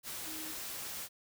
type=tone in noise; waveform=sine; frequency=314.6 Hz; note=D#4; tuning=19 cents sharp; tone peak=-47 dBFS; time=0.24-0.55 s; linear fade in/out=50 ms; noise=white; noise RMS=-42 dBFS; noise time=0.03-1.09 s; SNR=-8 dB; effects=none